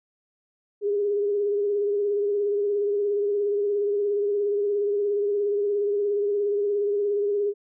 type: tone with vibrato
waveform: sine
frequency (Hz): 408.4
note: G#4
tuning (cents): -29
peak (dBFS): -21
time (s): 0.81-7.54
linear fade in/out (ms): 50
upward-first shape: triangle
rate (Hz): 17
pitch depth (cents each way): 43
effects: none